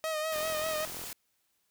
sawtooth tone with vibrato, 626 Hz, D#5, 10 cents sharp, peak -27 dBFS, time 0.04-0.85 s, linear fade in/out 0 ms, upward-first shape sine, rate 5.1 Hz, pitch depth 40 cents each way
white noise, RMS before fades -41 dBFS, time 0.32-1.13 s, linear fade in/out 2 ms
click train, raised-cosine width 1 ms, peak -32 dBFS, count 30, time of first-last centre 0.36-1.039 s, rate 42.7 Hz
effects white hiss -75 dBFS RMS until 1.7 s

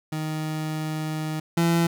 30% pulse tone pair in turn, 155.7 / 168.4 Hz, D#3 / E3, +2 / +37 cents, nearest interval minor second, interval 135 cents, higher second, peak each -24 / -16 dBFS, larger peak second, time 0.12-1.4 / 1.57-1.87 s, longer first, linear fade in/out 5 ms, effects none

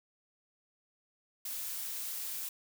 blue noise, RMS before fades -39 dBFS, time 1.45-2.49 s, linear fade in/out 5 ms, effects none

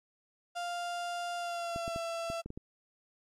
35% pulse tone with pitch glide, 698.5 to 669.7 Hz, F5 to E5, 0 to +27 cents, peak -33 dBFS, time 0.55-2.42 s, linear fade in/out 20 ms, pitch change -73 cents, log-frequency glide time 1.37-1.97 s
clicks, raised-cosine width 3 ms, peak -28 dBFS, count 7, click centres 1.761 / 1.879 / 1.961 / 2.301 / 2.46 / 2.504 / 2.575 s
effects low-pass 9000 Hz 12 dB/octave + AAC 64 kbps

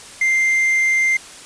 triangle tone with quantisation, 2093 Hz, C7, in tune, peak -12 dBFS, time 0.21-1.17 s, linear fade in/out 5 ms, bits 6, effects white hiss -38 dBFS RMS until 1.45 s + resampled to 22050 Hz

